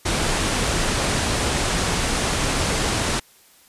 pink low-pass noise, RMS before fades -22 dBFS, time 0.05-3.2 s, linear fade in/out 10 ms, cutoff 10000 Hz, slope 48 dB/octave, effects white hiss -53 dBFS RMS until 3.68 s + resampled to 32000 Hz

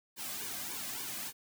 white noise with flanger, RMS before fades -40 dBFS, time 0.16-1.33 s, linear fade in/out 50 ms, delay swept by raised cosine 1.5 to 2.24 ms, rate 3.5 Hz, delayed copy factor -0.75, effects none

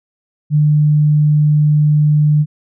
sine tone, 150 Hz, D3, 37 cents sharp, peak -8 dBFS, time 0.5-2.46 s, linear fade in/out 50 ms, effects none

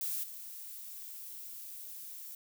violet noise with level steps, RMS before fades -36 / -46 dBFS, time 0.01-2.35 s, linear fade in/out 2 ms, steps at 0.23 s, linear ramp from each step 10 ms, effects none

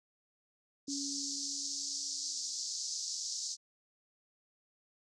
pink band-pass noise, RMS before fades -39 dBFS, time 0.87-3.57 s, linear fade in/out 50 ms, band 4600 to 7100 Hz, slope 48 dB/octave
sine tone with exponential decay, 280 Hz, C#4, 18 cents sharp, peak -37 dBFS, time 0.88-2.72 s, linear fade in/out 2 ms, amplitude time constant 400 ms
effects none

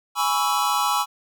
square chord, C# minor seventh, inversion second, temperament equal with one note detuned, 830.6 / 987.8 / 1121.6 / 1318.5 Hz, G#5 / B5 / C#6 / E6, 0 / 0 / +20 / 0 cents, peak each -26 dBFS, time 0.15-1.06 s, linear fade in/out 50 ms, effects none

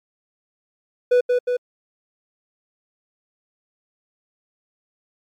triangle tone with echo, 493.5 Hz, B4, 1 cent flat, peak -10 dBFS, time 1.11-1.21 s, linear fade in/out 10 ms, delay 180 ms, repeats 2, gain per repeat -3 dB, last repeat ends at 1.57 s, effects MP3 96 kbps

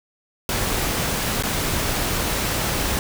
pink noise with dropouts, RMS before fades -23 dBFS, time 0.49-2.99 s, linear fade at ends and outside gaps 1 ms, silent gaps 1.425-1.435 s, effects none

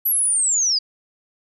sine linear sweep, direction down, 11940 to 4716 Hz, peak -16 dBFS, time 0.05-0.79 s, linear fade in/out 10 ms, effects none

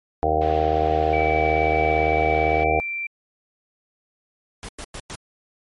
harmonic tone, 77.78 Hz, D#2, in tune, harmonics 1 / 2 / 4 / 5 / 6 / 7 / 8 / 9 / 10, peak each -26 / -33 / -30 / -29 / -24 / -31 / -30 / -22 / -24 dBFS, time 0.23-2.8 s, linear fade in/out 0 ms
white low-pass noise, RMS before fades -40 dBFS, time 0.41-2.64 s, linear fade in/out 5 ms, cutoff 3200 Hz, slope 24 dB/octave
sine tone with pitch glide, 2300 to 2352 Hz, D7 to D7, -37 to +2 cents, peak -25 dBFS, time 1.13-3.07 s, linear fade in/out 5 ms, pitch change +39 cents, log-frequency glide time 2.57-2.73 s
pink noise bursts, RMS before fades -34 dBFS, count 4, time 4.63-5.154 s, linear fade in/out 0 ms, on 56 ms, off 100 ms
effects MP3 48 kbps

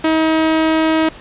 sawtooth tone, 318.2 Hz, D#4, 39 cents sharp, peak -8 dBFS, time 0.04-1.09 s, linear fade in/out 5 ms, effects pink hiss -37 dBFS RMS until 1.2 s + resampled to 8000 Hz

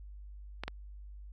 clicks, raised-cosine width 0.3 ms, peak -20 dBFS, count 2, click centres 0.636 / 0.68 s, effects added 50 Hz sine -45 dBFS peak until 1.32 s

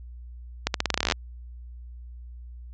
accelerating click train, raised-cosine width 0.2 ms, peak -5 dBFS, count 15, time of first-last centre 0.67-1.122 s, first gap 72 ms, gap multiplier 0.86, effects added 60 Hz sine -39 dBFS peak until 2.73 s + resampled to 16000 Hz

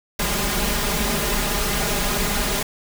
pink noise with comb filter, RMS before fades -22 dBFS, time 0.19-2.63 s, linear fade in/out 5 ms, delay 4.9 ms, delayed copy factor +1, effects none

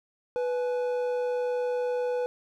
triangle tone pair together, 493.9 / 850.4 Hz, B4 / G#5, 0 / +41 cents, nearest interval major sixth, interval 941 cents, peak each -24 / -36 dBFS, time 0.36-2.26 s, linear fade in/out 0 ms, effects none

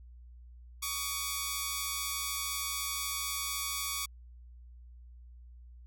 5% pulse tone pair together, 1126 / 1219.5 Hz, C#6 / D#6, +27 / -35 cents, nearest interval minor second, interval 138 cents, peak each -22 / -28 dBFS, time 0.82-4.06 s, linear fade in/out 10 ms, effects added 60 Hz sine -49 dBFS peak until 5.86 s

